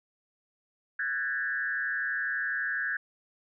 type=tone with frequency modulation; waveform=sine; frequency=1636 Hz; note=G#6; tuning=26 cents flat; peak=-28 dBFS; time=0.99-2.97 s; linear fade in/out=5 ms; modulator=132 Hz; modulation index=1.1; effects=none